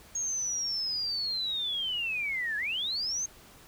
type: linear two-way sweep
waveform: sine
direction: down then up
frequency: 6580 to 1661.2 to 6460 Hz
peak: -29 dBFS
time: 0.15-3.26 s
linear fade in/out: 5 ms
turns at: 2.57 s
effects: pink hiss -54 dBFS RMS until 3.67 s